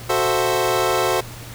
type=chord; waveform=25% pulse; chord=F# half-diminished seventh; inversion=none; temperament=equal; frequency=370 / 440 / 523.3 / 659.3 Hz; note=F#4 / A4 / C5 / E5; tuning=0 / 0 / 0 / 0 cents; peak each=-18 / -20 / -19 / -21 dBFS; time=0.09-1.21 s; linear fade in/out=10 ms; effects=added 118 Hz sine -36 dBFS peak until 1.54 s + pink hiss -38 dBFS RMS until 1.54 s